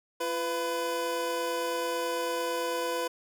25% pulse tone pair together, 342.6 / 499.4 Hz, F4 / B4, -33 / +19 cents, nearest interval perfect fifth, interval 652 cents, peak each -32 / -26 dBFS, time 0.2-3.08 s, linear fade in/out 10 ms, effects none

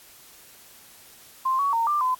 sine tone with pitch steps, 1048 / 1124 / 918 / 1187 / 1019 Hz, C6 / C#6 / A#5 / D6 / C6, +2 / +24 / -27 / +18 / -46 cents, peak -20 dBFS, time 1.45-2.15 s, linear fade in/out 10 ms, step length 140 ms, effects white hiss -50 dBFS RMS until 2.19 s + AAC 64 kbps

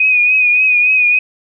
sine tone with vibrato, 2489 Hz, D#7, in tune, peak -8 dBFS, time 0-1.19 s, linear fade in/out 5 ms, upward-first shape triangle, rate 3.5 Hz, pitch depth 49 cents each way, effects none

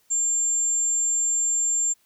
sine tone, 7340 Hz, A#8, 28 cents flat, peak -20 dBFS, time 0.1-1.94 s, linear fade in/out 20 ms, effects white hiss -64 dBFS RMS until 2.05 s

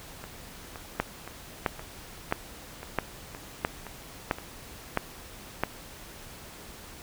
two click trains, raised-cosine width 0.5 ms, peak -9 / -24 dBFS, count 8 / 9, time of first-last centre 1-5.636 / 0.24-4.385 s, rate 1.51 / 1.93 Hz, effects pink hiss -46 dBFS RMS until 7.02 s

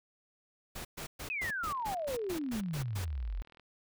pink noise bursts, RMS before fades -42 dBFS, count 11, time 0.75-3.05 s, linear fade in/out 10 ms, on 100 ms, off 120 ms
sine exponential sweep, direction down, 2600 to 41.2 Hz, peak -33 dBFS, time 1.3-3.42 s, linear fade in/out 0 ms
click train, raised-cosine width 0.3 ms, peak -40 dBFS, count 78, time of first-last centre 1.7-3.597 s, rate 40.6 Hz
effects none

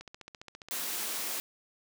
click train, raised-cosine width 0.2 ms, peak -28 dBFS, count 11, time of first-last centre 0.01-0.686 s, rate 14.8 Hz
white high-pass noise, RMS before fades -35 dBFS, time 0.71-1.4 s, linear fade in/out 0 ms, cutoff 170 Hz, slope 96 dB/octave
effects none

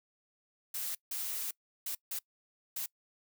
blue noise bursts at uneven times, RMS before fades -37 dBFS, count 5, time 0.74-0.95 / 1.11-1.51 / 1.86-1.95 / 2.11-2.19 / 2.76-2.86 s, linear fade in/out 5 ms, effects noise-tail reverb RT60 0.1 s tail -23 dB re dry

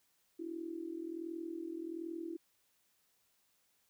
sine tone with amplitude modulation, 332.2 Hz, E4, 13 cents sharp, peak -36 dBFS, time 0.39-2.37 s, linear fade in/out 10 ms, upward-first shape sine, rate 41.3 Hz, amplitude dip 80%, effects white hiss -75 dBFS RMS until 3.89 s

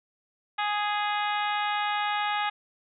harmonic tone with a mistuned harmonic, 415.3 Hz, G#4, in tune, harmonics 2 / 3 / 4 / 5 / 6 / 7 / 8 / 9, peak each -28 / -32 / -34 / -36 / -38 / -39 / -40 / -41 dBFS, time 0.58-2.5 s, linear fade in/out 10 ms, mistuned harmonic 8, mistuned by +19 cents, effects none

